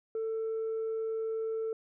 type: tone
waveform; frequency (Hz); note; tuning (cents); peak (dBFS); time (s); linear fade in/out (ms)
sine; 445.3; A4; +21; -29; 0.15-1.73; 2
effects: tanh soft clip ceiling -29 dBFS